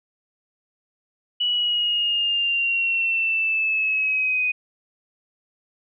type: linear sweep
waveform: sine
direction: down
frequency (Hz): 2947 to 2489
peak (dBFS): -19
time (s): 1.4-4.52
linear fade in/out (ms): 10
effects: none